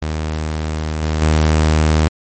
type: tone with level steps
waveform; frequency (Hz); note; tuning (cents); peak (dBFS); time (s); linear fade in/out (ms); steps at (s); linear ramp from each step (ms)
sawtooth; 77.78; D#2; 0; -15 / -12 / -7; 0.02-2.08; 0; 1.02 / 1.22; 2
effects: MP3 32 kbps